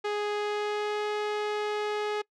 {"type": "tone with pitch glide", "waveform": "sawtooth", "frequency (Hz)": [415.7, 419.8], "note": ["G#4", "G#4"], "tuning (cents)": [2, 19], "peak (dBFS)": -24, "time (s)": [0.04, 2.22], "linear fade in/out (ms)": 10, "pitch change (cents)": 17, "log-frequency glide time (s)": [0.33, 1.07], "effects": ["noise-tail reverb RT60 0.1 s tail -23 dB re dry", "low-pass 4000 Hz 12 dB/octave"]}